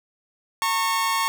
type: tone pair together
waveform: sawtooth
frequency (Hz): 910 / 1099.3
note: A#5 / C#6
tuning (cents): -42 / -15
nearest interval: minor third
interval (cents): 327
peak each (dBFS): -21 / -19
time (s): 0.62-1.28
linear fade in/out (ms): 0
effects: none